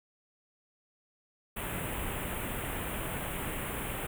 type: band-stop noise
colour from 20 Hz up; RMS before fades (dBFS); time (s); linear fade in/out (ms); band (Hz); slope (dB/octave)
pink; -36; 1.56-4.07; 10; 3200 to 8400; 48
effects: none